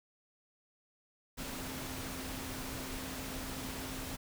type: tone in noise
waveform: sine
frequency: 261.6 Hz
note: C4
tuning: in tune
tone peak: -46 dBFS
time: 1.37-4.17 s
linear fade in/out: 20 ms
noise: pink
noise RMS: -42 dBFS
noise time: 1.37-4.17 s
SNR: -7 dB
effects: none